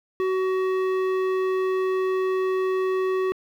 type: tone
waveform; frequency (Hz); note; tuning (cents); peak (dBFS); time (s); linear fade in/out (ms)
square; 375.5; F#4; +26; -22; 0.2-3.32; 0
effects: low-pass 2000 Hz 12 dB/octave + 8-bit